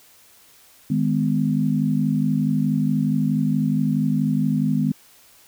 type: chord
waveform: sine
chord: G# minor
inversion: second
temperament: equal with one note detuned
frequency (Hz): 155.56 / 207.7 / 252.3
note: D#3 / G#3 / B3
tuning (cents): 0 / 0 / +37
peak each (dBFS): -22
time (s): 0.9-4.92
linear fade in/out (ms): 5
effects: white hiss -52 dBFS RMS until 5.47 s